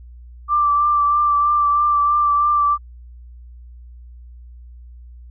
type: tone with vibrato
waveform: sine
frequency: 1174.7 Hz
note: D6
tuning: in tune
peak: -13 dBFS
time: 0.48-2.78 s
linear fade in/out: 50 ms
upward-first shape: triangle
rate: 3.1 Hz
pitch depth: 23 cents each way
effects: added 60 Hz sine -37 dBFS peak until 5.3 s